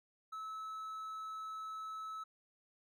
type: tone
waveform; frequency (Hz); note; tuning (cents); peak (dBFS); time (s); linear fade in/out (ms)
triangle; 1300; E6; -24; -40; 0.32-2.24; 10
effects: none